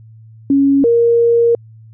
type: tone pair in turn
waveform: sine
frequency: 277.2 / 468.1 Hz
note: C#4 / A#4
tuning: 0 / +7 cents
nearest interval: major sixth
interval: 907 cents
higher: second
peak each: -8 dBFS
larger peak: neither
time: 0.5-0.84 / 0.84-1.55 s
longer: second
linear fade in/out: 2 ms
effects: added 111 Hz sine -37 dBFS peak until 1.93 s